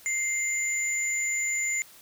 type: tone pair together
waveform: sine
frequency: 2093 / 7040 Hz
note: C7 / A8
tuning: 0 / 0 cents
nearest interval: octave + major sixth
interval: 2100 cents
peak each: -27 dBFS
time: 0.06-1.82 s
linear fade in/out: 0 ms
effects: tanh soft clip ceiling -20 dBFS + white hiss -52 dBFS RMS until 2.01 s